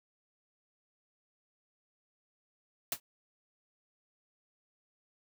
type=noise with exponential decay; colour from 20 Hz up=white; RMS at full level=-28 dBFS; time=2.92-3 s; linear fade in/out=2 ms; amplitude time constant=16 ms; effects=none